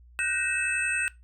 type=tone cluster; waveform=sine; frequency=1479 / 1550 / 1882 / 2615 / 8390 Hz; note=F#6 / G6 / A#6 / E7 / C9; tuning=-1 / -20 / +16 / -15 / +4 cents; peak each=-33 / -33 / -35 / -27 / -35 dBFS; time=0.19-1.08 s; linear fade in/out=0 ms; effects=noise-tail reverb RT60 0.2 s tail -18 dB re dry + added 60 Hz sine -50 dBFS peak until 1.23 s